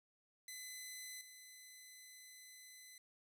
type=tone with level steps; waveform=10% pulse; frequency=2018 Hz; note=B6; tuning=37 cents sharp; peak=-39 / -47 dBFS; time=0.48-2.98 s; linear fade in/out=2 ms; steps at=1.21 s; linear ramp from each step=2 ms; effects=none